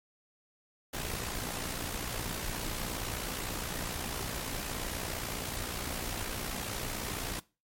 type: noise with amplitude modulation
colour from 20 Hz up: pink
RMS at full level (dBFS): -34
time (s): 0.93-7.4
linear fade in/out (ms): 10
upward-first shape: sine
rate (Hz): 59.5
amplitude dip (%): 55
effects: noise-tail reverb RT60 0.3 s tail -21 dB re dry + MP3 64 kbps